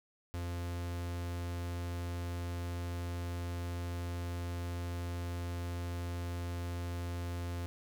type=tone; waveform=45% pulse; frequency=87 Hz; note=F2; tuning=6 cents flat; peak=-36 dBFS; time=0.34-7.66 s; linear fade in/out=0 ms; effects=11-bit